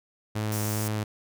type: tone with vibrato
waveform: sawtooth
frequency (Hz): 106.7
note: G#2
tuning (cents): +47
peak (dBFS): -23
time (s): 0.35-1.04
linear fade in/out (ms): 10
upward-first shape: square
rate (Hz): 2.4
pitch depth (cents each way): 9
type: high-pass noise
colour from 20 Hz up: pink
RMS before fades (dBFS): -36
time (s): 0.52-0.88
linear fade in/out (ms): 0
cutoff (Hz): 5100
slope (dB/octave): 48
effects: none